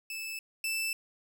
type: tone pair in turn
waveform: sawtooth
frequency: 2626 / 2646 Hz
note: E7 / E7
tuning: -7 / +6 cents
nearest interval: unison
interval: 13 cents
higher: second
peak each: -33 / -27 dBFS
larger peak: second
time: 0.1-0.39 / 0.64-0.93 s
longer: neither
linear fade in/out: 2 ms
effects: none